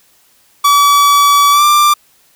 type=tone with pitch glide; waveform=45% pulse; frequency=1145 to 1183.3 Hz; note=D6 to D6; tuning=-44 to +13 cents; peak=-6 dBFS; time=0.64-1.94 s; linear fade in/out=10 ms; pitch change=+57 cents; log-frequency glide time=1.51-1.64 s; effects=white hiss -51 dBFS RMS until 2.35 s